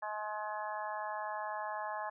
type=harmonic tone; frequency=212 Hz; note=G#3; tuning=36 cents sharp; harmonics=3 / 4 / 5 / 6 / 7 / 8; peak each=-43 / -40 / -42 / -50 / -54 / -45 dBFS; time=0.02-2.1 s; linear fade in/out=10 ms; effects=none